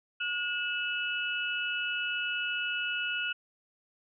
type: tone cluster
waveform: sine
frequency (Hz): 1442 / 2627 / 2927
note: F#6 / E7 / F#7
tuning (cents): -45 / -7 / -19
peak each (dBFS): -33 / -34 / -36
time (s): 0.2-3.33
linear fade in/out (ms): 10
effects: none